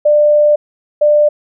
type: tone pair in turn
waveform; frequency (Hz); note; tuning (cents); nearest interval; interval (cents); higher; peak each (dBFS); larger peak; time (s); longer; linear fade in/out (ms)
sine; 595 / 595; D5 / D5; +22 / +22; unison; 0; neither; -6; neither; 0.05-0.56 / 1.01-1.29; first; 10
effects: none